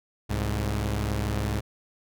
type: tone pair together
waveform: sawtooth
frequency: 65.89 / 104.6 Hz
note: C2 / G#2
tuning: +13 / +13 cents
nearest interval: minor sixth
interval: 800 cents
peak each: -25 / -24 dBFS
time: 0.29-1.61 s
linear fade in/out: 20 ms
effects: none